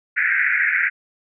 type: band-pass noise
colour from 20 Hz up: pink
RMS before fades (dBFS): -19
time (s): 0.16-0.9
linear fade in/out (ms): 20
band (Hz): 1500 to 2300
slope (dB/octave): 96
effects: none